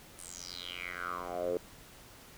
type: tone with band-pass filter sweep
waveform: 10% pulse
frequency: 88.7 Hz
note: F2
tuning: 27 cents sharp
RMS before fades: -39 dBFS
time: 0.19-1.57 s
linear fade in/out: 0 ms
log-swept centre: 9600 to 440 Hz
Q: 6.3
effects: pink hiss -54 dBFS RMS until 2.37 s